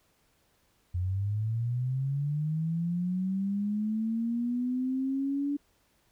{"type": "linear sweep", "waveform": "sine", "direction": "up", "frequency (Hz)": [87.31, 288.4], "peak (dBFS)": -27, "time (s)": [0.94, 5.57], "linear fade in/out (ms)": 10, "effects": ["pink hiss -69 dBFS RMS until 6.11 s"]}